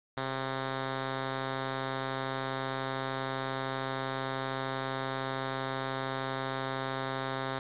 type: tone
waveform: 5% pulse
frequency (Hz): 132.9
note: C3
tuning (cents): +27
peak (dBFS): -21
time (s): 0.17-7.59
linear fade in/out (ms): 2
effects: resampled to 8000 Hz + 8-bit